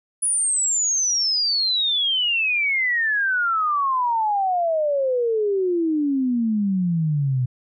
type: exponential sweep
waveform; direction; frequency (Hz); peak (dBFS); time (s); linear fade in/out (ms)
sine; down; 9980 to 122.9; -18; 0.22-7.46; 10
effects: none